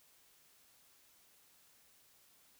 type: silence
effects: white hiss -67 dBFS RMS until 2.59 s